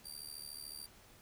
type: tone with amplitude modulation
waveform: 20% pulse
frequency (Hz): 4699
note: D8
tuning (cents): 0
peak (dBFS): -36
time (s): 0.04-0.87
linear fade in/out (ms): 20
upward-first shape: sine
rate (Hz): 73.8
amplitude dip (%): 90
effects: pink hiss -61 dBFS RMS until 1.21 s